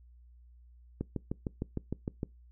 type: click train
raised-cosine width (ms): 3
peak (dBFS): -20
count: 9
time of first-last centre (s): 1.01-2.231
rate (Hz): 6.55
effects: noise-tail reverb RT60 0.2 s tail -23 dB re dry + added 60 Hz sine -54 dBFS peak until 2.51 s